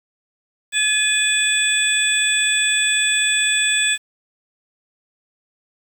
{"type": "tone cluster", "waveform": "sine", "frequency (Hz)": [1708, 2485, 3444, 7960], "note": ["G#6", "D#7", "A7", "B8"], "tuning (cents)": [48, -3, -38, 13], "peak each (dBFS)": -21, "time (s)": [0.72, 3.98], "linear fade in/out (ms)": 50, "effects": ["7-bit"]}